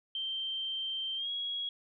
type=tone with pitch glide; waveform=sine; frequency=3136 to 3315 Hz; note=G7 to G#7; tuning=0 to -4 cents; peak=-33 dBFS; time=0.15-1.69 s; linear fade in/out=2 ms; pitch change=+96 cents; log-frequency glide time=1.16-1.29 s; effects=none